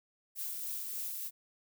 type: noise with tremolo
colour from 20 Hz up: violet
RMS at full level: -38 dBFS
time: 0.35-1.31 s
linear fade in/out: 50 ms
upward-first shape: sine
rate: 3.4 Hz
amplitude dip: 25%
effects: none